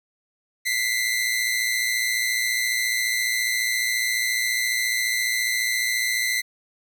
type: tone pair together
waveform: sawtooth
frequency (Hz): 1981.5 / 2096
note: B6 / C7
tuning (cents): +5 / +2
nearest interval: minor second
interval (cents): 97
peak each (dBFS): -21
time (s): 0.65-6.42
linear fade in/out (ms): 20
effects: none